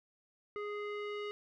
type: tone with low-pass filter sweep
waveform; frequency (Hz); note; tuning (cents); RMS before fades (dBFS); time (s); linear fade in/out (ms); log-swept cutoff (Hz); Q
square; 414.9; G#4; -2; -40; 0.56-1.31; 0; 1800 to 2900; 2
effects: none